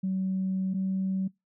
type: tone pair in turn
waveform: sine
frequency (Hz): 189.1 / 190.31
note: F#3 / F#3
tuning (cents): +38 / +49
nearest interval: unison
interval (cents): 11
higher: second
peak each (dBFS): -25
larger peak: neither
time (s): 0.03-0.74 / 0.74-1.28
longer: first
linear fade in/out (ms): 10
effects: noise-tail reverb RT60 0.2 s tail -24 dB re dry + tanh soft clip ceiling -21 dBFS